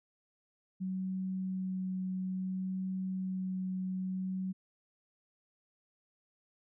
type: tone with vibrato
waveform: sine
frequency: 187.1 Hz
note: F#3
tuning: 20 cents sharp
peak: -33 dBFS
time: 0.8-4.53 s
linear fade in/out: 20 ms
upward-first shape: sine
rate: 0.59 Hz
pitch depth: 8 cents each way
effects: none